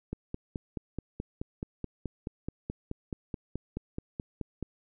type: click train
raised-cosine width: 3 ms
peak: -21 dBFS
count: 22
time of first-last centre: 0.13-4.627 s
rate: 4.67 Hz
effects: none